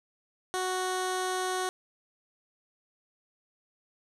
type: tone with low-pass filter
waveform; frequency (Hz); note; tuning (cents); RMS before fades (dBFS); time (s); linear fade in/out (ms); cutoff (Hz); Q
15% pulse; 370; F#4; 0; -31; 0.54-1.69; 0; 9300; 1.6
effects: none